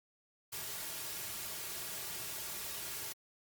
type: noise with comb filter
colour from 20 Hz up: white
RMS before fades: -42 dBFS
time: 0.52-3.13 s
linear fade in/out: 10 ms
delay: 3.9 ms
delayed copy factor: -0.6
effects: Opus 48 kbps